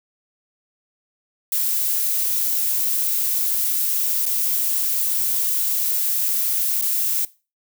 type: noise with dropouts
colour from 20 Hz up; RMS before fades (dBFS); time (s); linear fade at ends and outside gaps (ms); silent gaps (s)
violet; -21; 1.52-7.25; 2; 4.256-4.262 / 6.814-6.822
effects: noise-tail reverb RT60 0.3 s tail -19 dB re dry